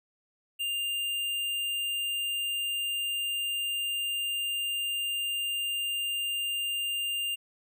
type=tone with hard clipping; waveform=triangle; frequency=2800 Hz; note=F7; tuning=4 cents sharp; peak=-30 dBFS; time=0.59-7.36 s; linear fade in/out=20 ms; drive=18 dB; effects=none